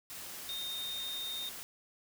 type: tone in noise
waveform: sine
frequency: 3677 Hz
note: A#7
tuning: 24 cents flat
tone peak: -37 dBFS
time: 0.49-1.49 s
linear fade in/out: 0 ms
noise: white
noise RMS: -45 dBFS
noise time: 0.1-1.63 s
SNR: +5 dB
effects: none